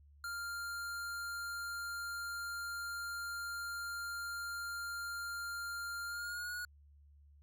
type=tone with pitch glide; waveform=square; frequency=1396.9 to 1452 Hz; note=F6 to F#6; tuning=0 to -33 cents; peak=-40 dBFS; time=0.24-6.65 s; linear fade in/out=2 ms; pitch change=+67 cents; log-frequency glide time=6.06-6.52 s; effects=added 72 Hz sine -59 dBFS peak until 7.42 s